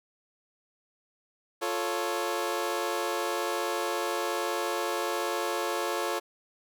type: chord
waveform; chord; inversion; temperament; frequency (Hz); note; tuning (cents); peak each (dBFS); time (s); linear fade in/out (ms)
20% pulse; F augmented; none; equal; 349.2 / 440 / 554.4; F4 / A4 / C#5; 0 / 0 / 0; -28; 1.61-6.2; 20
effects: none